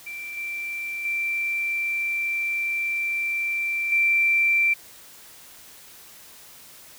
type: tone with level steps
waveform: sine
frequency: 2349 Hz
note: D7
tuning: in tune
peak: -32 / -28 / -23 / -17 dBFS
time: 0.06-4.74 s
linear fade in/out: 10 ms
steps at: 0.37 / 1.05 / 3.92 s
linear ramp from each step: 2 ms
effects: white hiss -47 dBFS RMS until 6.98 s